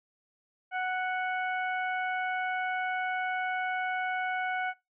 harmonic tone, 740 Hz, F#5, in tune, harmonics 1 / 2 / 3 / 4, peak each -31 / -33 / -38 / -49 dBFS, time 0.71-4.74 s, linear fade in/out 50 ms, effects noise-tail reverb RT60 0.2 s tail -21 dB re dry

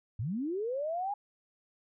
sine linear sweep, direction up, 92.5 to 831 Hz, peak -31 dBFS, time 0.19-1.14 s, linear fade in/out 5 ms, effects none

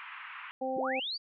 pink band-pass noise, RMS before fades -45 dBFS, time 0-0.51 s, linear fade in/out 0 ms, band 1000 to 2800 Hz, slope 48 dB/octave
harmonic tone, 261.6 Hz, C4, in tune, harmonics 1 / 2 / 3, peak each -38 / -33 / -35 dBFS, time 0.61-1 s, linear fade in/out 10 ms
sine linear sweep, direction up, 89.1 to 4783 Hz, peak -33 dBFS, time 0.76-1.18 s, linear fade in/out 20 ms
effects none

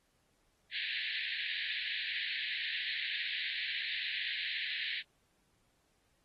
pink band-pass noise, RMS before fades -38 dBFS, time 0.71-5.03 s, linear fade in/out 50 ms, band 1700 to 4200 Hz, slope 96 dB/octave, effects pink hiss -75 dBFS RMS until 6.24 s + AAC 32 kbps

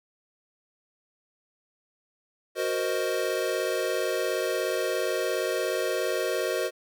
square chord, C half-diminished seventh, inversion second, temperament equal, 370 / 466.2 / 523.3 / 622.3 Hz, Gb4 / Bb4 / C5 / Eb5, 0 / 0 / 0 / 0 cents, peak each -32 dBFS, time 2.55-6.71 s, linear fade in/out 50 ms, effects none

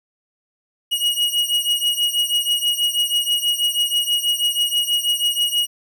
45% pulse beating tone pair, 2890 / 2896.2 Hz, F#7 / F#7, -41 / -38 cents, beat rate 6.2 Hz, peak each -20 dBFS, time 0.91-5.67 s, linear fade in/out 20 ms, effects none

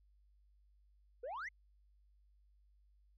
sine exponential sweep, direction up, 454.7 to 2163 Hz, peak -39 dBFS, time 1.23-1.49 s, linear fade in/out 10 ms, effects tanh soft clip ceiling -40 dBFS + added 50 Hz sine -66 dBFS peak until 3.17 s

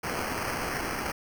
white noise with sample-and-hold, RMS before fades -32 dBFS, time 0.03-1.12 s, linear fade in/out 10 ms, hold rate 3675 Hz, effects none

